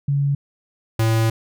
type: tone pair in turn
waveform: sine / square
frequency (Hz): 141.1 / 112.35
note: C#3 / A2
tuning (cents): +31 / +37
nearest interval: major third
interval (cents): 394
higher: first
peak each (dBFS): -16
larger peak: neither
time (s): 0.08-0.35 / 0.99-1.3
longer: second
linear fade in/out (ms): 5
effects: none